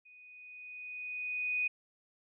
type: tone with level ramp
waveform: sine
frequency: 2485 Hz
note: D#7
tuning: 3 cents flat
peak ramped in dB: -55 to -28 dBFS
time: 0.05-1.68 s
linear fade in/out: 10 ms
effects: none